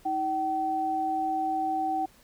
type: tone pair together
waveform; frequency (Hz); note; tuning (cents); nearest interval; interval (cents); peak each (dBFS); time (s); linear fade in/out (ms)
sine; 317.4 / 765; D#4 / G5; +35 / -42; octave + minor third; 1523; -33 / -26; 0.05-2.06; 10
effects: pink hiss -58 dBFS RMS until 2.23 s